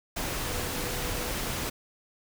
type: tone in noise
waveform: sine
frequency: 491.5 Hz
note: B4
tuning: 8 cents flat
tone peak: -41 dBFS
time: 0.46-1.32 s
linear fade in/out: 10 ms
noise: pink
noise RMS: -32 dBFS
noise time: 0.16-1.7 s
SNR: -12 dB
effects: none